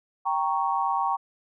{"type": "chord", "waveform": "sine", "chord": "G diminished", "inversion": "none", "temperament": "equal", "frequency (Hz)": [784, 932.3, 1108.7], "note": ["G5", "Bb5", "Db6"], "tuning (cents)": [0, 0, 0], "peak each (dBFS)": -27, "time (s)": [0.25, 1.17], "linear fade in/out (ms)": 20, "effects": []}